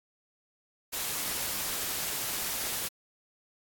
white noise, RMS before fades -33 dBFS, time 0.92-2.89 s, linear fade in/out 20 ms, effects AAC 64 kbps

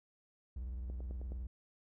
triangle tone with vibrato, 61.74 Hz, B1, in tune, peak -37 dBFS, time 0.56-1.47 s, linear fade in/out 5 ms, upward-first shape square, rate 19 Hz, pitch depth 150 cents each way
click train, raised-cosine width 2 ms, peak -37 dBFS, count 5, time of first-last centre 0.9-1.32 s, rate 9.52 Hz
effects none

